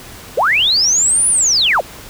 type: linear two-way sweep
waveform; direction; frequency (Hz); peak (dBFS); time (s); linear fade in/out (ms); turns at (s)
sine; up then down; 390 to 10000 to 403.3; -10; 0.37-1.81; 10; 1.28
effects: pink hiss -35 dBFS RMS until 2.09 s